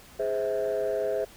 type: chord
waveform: sine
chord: Ab augmented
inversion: none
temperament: just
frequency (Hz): 415.3 / 519.1 / 648.9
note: Ab4 / C5 / E5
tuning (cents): 0 / -14 / -27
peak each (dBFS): -28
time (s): 0.19-1.25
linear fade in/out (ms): 10
effects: tanh soft clip ceiling -21 dBFS + pink hiss -51 dBFS RMS until 1.36 s